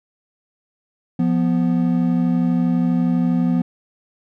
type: tone pair together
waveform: triangle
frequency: 174.58 / 246.9 Hz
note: F3 / B3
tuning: 0 / 0 cents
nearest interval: tritone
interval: 600 cents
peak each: -16 dBFS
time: 1.19-3.62 s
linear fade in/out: 5 ms
effects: none